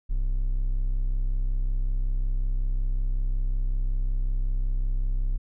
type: tone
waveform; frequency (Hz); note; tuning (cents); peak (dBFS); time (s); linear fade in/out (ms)
triangle; 32.7; C1; 0; -20; 0.09-5.38; 20
effects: none